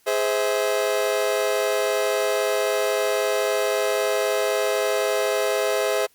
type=chord; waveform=40% pulse; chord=Ab augmented; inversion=none; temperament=just; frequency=415.3 / 519.1 / 648.9 Hz; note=Ab4 / C5 / E5; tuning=0 / -14 / -27 cents; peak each=-24 dBFS; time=0.06-6.07 s; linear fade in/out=20 ms; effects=white hiss -60 dBFS RMS until 6.14 s + Opus 48 kbps